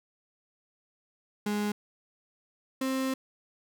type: tone pair in turn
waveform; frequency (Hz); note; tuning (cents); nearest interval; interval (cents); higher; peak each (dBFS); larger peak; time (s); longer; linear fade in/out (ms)
35% pulse; 207.7 / 263.8; G#3 / C4; 0 / +14; major third; 414; second; -26; neither; 1.46-1.72 / 2.81-3.14; second; 5
effects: none